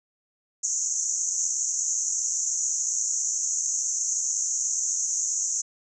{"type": "band-pass noise", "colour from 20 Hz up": "white", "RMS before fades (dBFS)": -27, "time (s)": [0.63, 5.62], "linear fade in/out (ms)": 10, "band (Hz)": [6100, 7100], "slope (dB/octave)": 96, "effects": []}